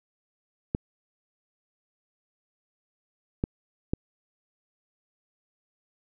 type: clicks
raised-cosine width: 3 ms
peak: -12 dBFS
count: 3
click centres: 0.749 / 3.439 / 3.935 s
effects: none